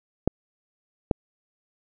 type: clicks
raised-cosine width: 2 ms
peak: -6 dBFS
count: 2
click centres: 0.276 / 1.112 s
effects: none